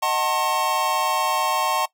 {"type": "chord", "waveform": "square", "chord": "D# diminished seventh", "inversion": "none", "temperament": "just", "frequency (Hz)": [622.3, 746.7, 896, 1075.3], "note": ["D#5", "F#5", "A5", "C6"], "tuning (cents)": [0, 16, 31, 47], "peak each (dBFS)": [-30, -27, -25, -24], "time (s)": [0.02, 1.86], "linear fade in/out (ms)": 10, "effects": ["noise-tail reverb RT60 0.1 s tail -19 dB re dry"]}